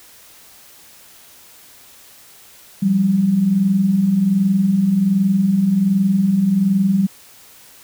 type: tone pair together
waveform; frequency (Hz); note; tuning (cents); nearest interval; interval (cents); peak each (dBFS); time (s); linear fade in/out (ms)
sine; 173.9 / 195.2; F3 / G3; -7 / -7; major second; 200; -21 / -13; 2.82-7.07; 10
effects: white hiss -45 dBFS RMS until 7.83 s